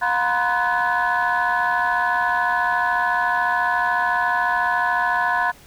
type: tone cluster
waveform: sine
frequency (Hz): 716 / 957 / 1031 / 1491 / 1718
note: F5 / A#5 / C6 / F#6 / A6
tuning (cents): +43 / +45 / -26 / +13 / -42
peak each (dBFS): -23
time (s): 0.01-5.52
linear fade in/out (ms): 20
effects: tanh soft clip ceiling -11 dBFS + pink hiss -48 dBFS RMS until 5.66 s